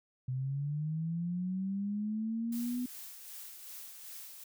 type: linear sweep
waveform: sine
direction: up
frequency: 126.1 to 250 Hz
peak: -32 dBFS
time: 0.28-2.86 s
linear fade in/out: 5 ms
type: noise with tremolo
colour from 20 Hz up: blue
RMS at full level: -46 dBFS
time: 2.52-4.44 s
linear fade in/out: 5 ms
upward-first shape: sine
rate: 2.6 Hz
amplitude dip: 40%
effects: none